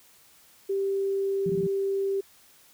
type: tone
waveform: sine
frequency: 392 Hz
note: G4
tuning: in tune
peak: -24 dBFS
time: 0.69-2.21 s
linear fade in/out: 10 ms
type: tone bursts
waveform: sine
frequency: 174.61 Hz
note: F3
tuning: in tune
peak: -27 dBFS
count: 4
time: 1.46-1.668 s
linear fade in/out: 2 ms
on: 37 ms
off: 20 ms
effects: white hiss -57 dBFS RMS until 2.73 s